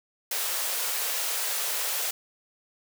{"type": "high-pass noise", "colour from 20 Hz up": "white", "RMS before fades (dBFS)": -29, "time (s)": [0.31, 2.11], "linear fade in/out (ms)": 5, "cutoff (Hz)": 420, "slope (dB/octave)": 48, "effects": []}